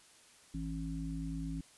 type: harmonic tone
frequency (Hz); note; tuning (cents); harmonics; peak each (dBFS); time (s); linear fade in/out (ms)
54.4; A1; -19; 1 / 3 / 5; -41 / -40 / -41; 0.54-1.61; 5
effects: white hiss -61 dBFS RMS until 1.77 s + resampled to 24000 Hz